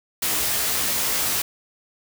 white noise with comb filter, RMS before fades -23 dBFS, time 0.22-1.42 s, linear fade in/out 5 ms, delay 16 ms, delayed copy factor +0.7, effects none

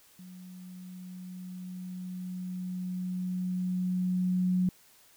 sine tone with level ramp, 182.6 Hz, F#3, 23 cents flat, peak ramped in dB -45 to -23 dBFS, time 0.19-4.69 s, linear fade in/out 2 ms, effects white hiss -60 dBFS RMS until 5.16 s

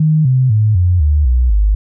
sine tone with pitch steps, 155.56 / 129.31 / 107.49 / 89.35 / 74.27 / 61.73 / 51.32 Hz, D#3 / C3 / A2 / F2 / D2 / B1 / G#1, 0 / -20 / -40 / +40 / +20 / 0 / -20 cents, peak -8 dBFS, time 0-1.75 s, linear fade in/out 5 ms, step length 250 ms, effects none

